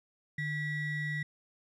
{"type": "ring-modulated tone", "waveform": "triangle", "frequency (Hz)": 900, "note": "A5", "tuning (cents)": 39, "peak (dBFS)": -27, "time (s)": [0.38, 1.23], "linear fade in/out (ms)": 5, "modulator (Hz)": 1050, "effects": []}